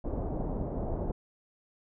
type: low-pass noise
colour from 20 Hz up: pink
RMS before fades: -33 dBFS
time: 0.04-1.12 s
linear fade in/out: 10 ms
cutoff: 740 Hz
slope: 24 dB/octave
effects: none